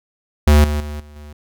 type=tone with level steps; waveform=square; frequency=74.3 Hz; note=D2; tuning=21 cents sharp; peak=-8 / -18 / -26 / -39 / -35 dBFS; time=0.47-1.33 s; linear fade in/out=5 ms; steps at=0.64 / 0.8 / 1 / 1.16 s; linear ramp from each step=2 ms; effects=none